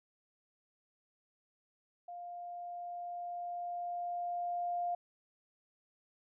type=tone with level ramp; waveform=sine; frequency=702 Hz; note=F5; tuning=9 cents sharp; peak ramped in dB=-43 to -32 dBFS; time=2.08-4.95 s; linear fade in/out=5 ms; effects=none